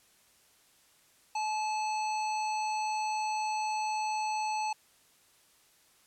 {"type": "harmonic tone with a mistuned harmonic", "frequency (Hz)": 868, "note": "A5", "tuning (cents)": -24, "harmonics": [1, 3, 5, 7, 9], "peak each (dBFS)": [-30, -40, -44, -47, -49], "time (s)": [1.35, 4.73], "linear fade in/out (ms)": 5, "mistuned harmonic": 1, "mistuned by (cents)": -17, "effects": ["white hiss -64 dBFS RMS until 6.06 s", "low-pass 12000 Hz 12 dB/octave"]}